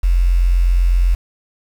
sine tone with quantisation, 44 Hz, F1, 14 cents sharp, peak -10 dBFS, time 0.03-1.15 s, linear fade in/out 10 ms, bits 6, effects none

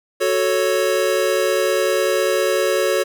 square chord, F# minor, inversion none, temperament equal, 370 / 440 / 554.4 Hz, F#4 / A4 / C#5, 0 / 0 / 0 cents, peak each -22 / -22 / -20 dBFS, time 0.2-3.04 s, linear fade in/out 20 ms, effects none

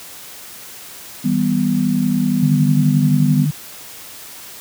sine chord, E minor, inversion none, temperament equal with one note detuned, 160.77 / 196 / 246.9 Hz, E3 / G3 / B3, -43 / 0 / 0 cents, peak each -21 / -18 / -17 dBFS, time 1.24-3.46 s, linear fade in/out 10 ms
sine tone, 149.2 Hz, D3, 28 cents sharp, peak -14 dBFS, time 2.42-3.51 s, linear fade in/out 10 ms
effects white hiss -36 dBFS RMS until 4.6 s + high-pass 60 Hz 12 dB/octave

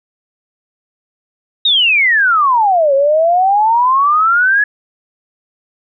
sine exponential two-way sweep, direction down then up, 3807 to 538 to 1709 Hz, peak -8 dBFS, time 1.65-4.64 s, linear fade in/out 5 ms, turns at 2.94 s, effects none

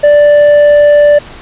sine tone with tanh clipping, 587 Hz, D5, 1 cent flat, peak -3 dBFS, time 0.03-1.19 s, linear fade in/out 10 ms, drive 5 dB, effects pink hiss -31 dBFS RMS until 1.41 s + resampled to 8000 Hz

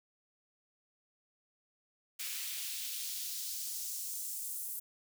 white noise with high-pass filter sweep, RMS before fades -40 dBFS, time 2.19-4.8 s, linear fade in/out 10 ms, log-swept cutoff 2200 to 10000 Hz, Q 1.2, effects none

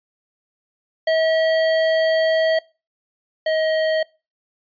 square tone pair in turn, 643 / 632.7 Hz, E5 / D#5, -43 / +29 cents, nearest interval unison, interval 28 cents, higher first, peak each -16 / -18 dBFS, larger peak first, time 1.07-2.59 / 3.46-4.03 s, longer first, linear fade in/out 5 ms, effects noise-tail reverb RT60 0.3 s tail -23 dB re dry + resampled to 11025 Hz

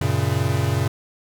square chord, F# major, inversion none, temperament equal with one note detuned, 94.17 / 116.54 / 138.59 Hz, F#2 / A#2 / C#3, +31 / 0 / 0 cents, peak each -24 dBFS, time 0.01-0.88 s, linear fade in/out 5 ms, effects none

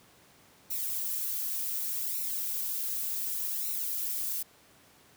violet noise with flanger, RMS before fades -33 dBFS, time 0.7-4.43 s, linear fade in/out 10 ms, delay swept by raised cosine 0.61 to 4.31 ms, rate 0.67 Hz, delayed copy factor -0.7, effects pink hiss -59 dBFS RMS until 5.16 s + high-pass 100 Hz 12 dB/octave

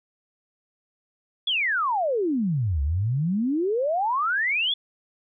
sine exponential two-way sweep, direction down then up, 3500 to 67.4 to 3500 Hz, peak -21 dBFS, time 1.47-4.74 s, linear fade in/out 5 ms, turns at 2.82 s, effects none

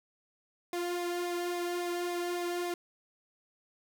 sawtooth tone with flanger, 350.7 Hz, F4, 7 cents sharp, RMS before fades -34 dBFS, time 0.73-2.74 s, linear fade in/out 2 ms, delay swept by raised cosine 0.67 to 2.07 ms, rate 3.6 Hz, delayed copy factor -0.6, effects none

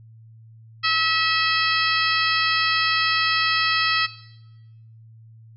harmonic tone with a mistuned harmonic, 647 Hz, E5, 32 cents flat, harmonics 2 / 3 / 4 / 5 / 6 / 7 / 8, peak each -23 / -25 / -26 / -27 / -28 / -28 / -29 dBFS, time 0.83-4.07 s, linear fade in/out 20 ms, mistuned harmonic 6, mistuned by +76 cents, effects noise-tail reverb RT60 1.0 s tail -17 dB re dry + added 112 Hz sine -44 dBFS peak until 5.56 s

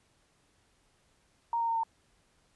sine tone with pitch steps, 932.3 / 923.7 / 915.2 / 906.8 Hz, A#5 / A#5 / A#5 / A#5, 0 / -16 / -32 / -48 cents, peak -27 dBFS, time 1.53-1.834 s, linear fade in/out 2 ms, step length 76 ms, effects pink hiss -69 dBFS RMS until 2.55 s + resampled to 24000 Hz

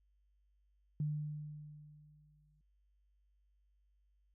sine tone with exponential decay, 150 Hz, D3, 37 cents sharp, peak -32 dBFS, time 1-2.61 s, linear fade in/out 2 ms, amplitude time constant 350 ms, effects added 50 Hz sine -70 dBFS peak until 4.34 s

